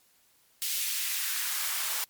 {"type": "noise with high-pass filter sweep", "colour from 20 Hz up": "white", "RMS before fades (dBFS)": -31, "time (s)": [0.62, 2.04], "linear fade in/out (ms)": 0, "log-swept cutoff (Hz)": [3000, 860], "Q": 1.1, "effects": ["white hiss -65 dBFS RMS until 2.09 s", "MP3 96 kbps"]}